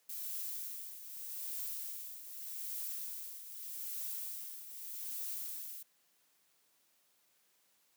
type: noise with tremolo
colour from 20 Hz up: violet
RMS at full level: -40 dBFS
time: 0.09-5.83 s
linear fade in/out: 5 ms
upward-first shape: triangle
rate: 0.82 Hz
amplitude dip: 70%
effects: white hiss -73 dBFS RMS until 7.96 s + high-pass 150 Hz 12 dB/octave